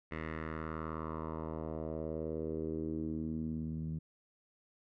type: tone with low-pass filter sweep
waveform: 10% pulse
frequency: 79.3 Hz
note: D#2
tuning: 33 cents sharp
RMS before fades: -39 dBFS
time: 0.11-3.99 s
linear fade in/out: 10 ms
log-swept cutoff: 2100 to 170 Hz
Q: 3
effects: none